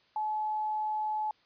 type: tone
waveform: sine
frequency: 857 Hz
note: A5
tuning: 46 cents flat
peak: -29 dBFS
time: 0.16-1.31 s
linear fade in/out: 2 ms
effects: white hiss -66 dBFS RMS until 1.45 s + resampled to 11025 Hz